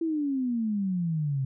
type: exponential sweep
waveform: sine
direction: down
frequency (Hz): 335.4 to 130.81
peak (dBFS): -25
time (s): 0.01-1.45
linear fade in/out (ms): 5
effects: none

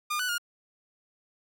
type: tone with pitch steps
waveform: sawtooth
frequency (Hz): 1211 / 1488 / 1423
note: D#6 / F#6 / F6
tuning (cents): -47 / +9 / +32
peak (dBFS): -24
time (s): 0.1-0.382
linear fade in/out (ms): 10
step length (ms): 94
effects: none

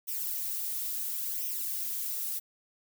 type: noise with flanger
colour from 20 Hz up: violet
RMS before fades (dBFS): -34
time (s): 0.07-2.4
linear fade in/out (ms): 20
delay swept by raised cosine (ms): 0.34 to 3.74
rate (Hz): 0.72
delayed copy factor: +0.8
effects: none

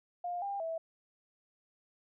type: tone with pitch steps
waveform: sine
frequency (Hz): 706 / 799 / 654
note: F5 / G5 / E5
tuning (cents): +19 / +33 / -14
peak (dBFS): -34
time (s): 0.24-0.78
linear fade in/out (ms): 5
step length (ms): 180
effects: none

